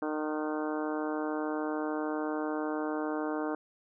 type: harmonic tone with a mistuned harmonic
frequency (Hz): 153.2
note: D#3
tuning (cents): -27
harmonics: 2 / 3 / 4 / 5 / 6 / 7 / 8 / 9 / 10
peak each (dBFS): -33 / -37 / -39 / -41 / -43 / -44 / -45 / -46 / -47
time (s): 0.02-3.55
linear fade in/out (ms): 2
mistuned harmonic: 9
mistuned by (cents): +27
effects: none